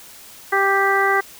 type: harmonic tone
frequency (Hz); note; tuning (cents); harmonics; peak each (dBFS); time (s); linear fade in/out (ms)
392.8; G4; +4; 1 / 2 / 3 / 4 / 5; -21 / -21 / -21 / -21 / -21; 0.52-1.21; 10
effects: white hiss -42 dBFS RMS until 1.39 s